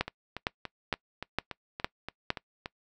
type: two click trains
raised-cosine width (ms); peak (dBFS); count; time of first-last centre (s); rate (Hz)
0.3; -20 / -11; 10 / 6; 0.08-2.659 / 0.01-2.304; 3.49 / 2.18
effects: noise-tail reverb RT60 0.1 s tail -23 dB re dry